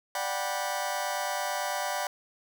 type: chord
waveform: sawtooth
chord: G major seventh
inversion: second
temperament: just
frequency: 588 / 735 / 784 / 980 Hz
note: D5 / F#5 / G5 / B5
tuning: +2 / -12 / 0 / -14 cents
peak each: -31 dBFS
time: 0.15-2.07 s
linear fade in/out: 2 ms
effects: none